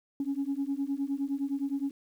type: beating tone pair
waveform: sine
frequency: 272.9 / 282.6 Hz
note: C#4 / C#4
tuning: -27 / +34 cents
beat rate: 9.7 Hz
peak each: -31 dBFS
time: 0.2-1.91 s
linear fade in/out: 2 ms
effects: tanh soft clip ceiling -23 dBFS + 10-bit